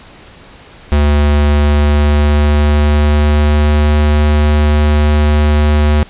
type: tone with pitch glide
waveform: square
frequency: 73.3 to 74.71 Hz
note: D2 to D2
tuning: -3 to +30 cents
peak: -8 dBFS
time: 0.92-6.03 s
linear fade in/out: 0 ms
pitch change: +33 cents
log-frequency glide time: 1.52-3.93 s
effects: pink hiss -38 dBFS RMS until 6.09 s + resampled to 8000 Hz